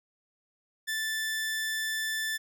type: tone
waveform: sawtooth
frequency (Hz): 1760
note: A6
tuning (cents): 0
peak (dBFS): -26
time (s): 0.87-2.38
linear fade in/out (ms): 20
effects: none